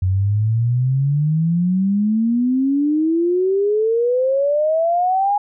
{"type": "exponential sweep", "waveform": "sine", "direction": "up", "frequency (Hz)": [91, 830.6], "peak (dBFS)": -14, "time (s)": [0.02, 5.38], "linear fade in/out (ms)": 5, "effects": []}